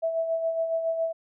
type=tone with tremolo; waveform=sine; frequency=656 Hz; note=E5; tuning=9 cents flat; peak=-22 dBFS; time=0.02-1.13 s; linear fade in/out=20 ms; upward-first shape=sine; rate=7.2 Hz; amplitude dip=50%; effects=none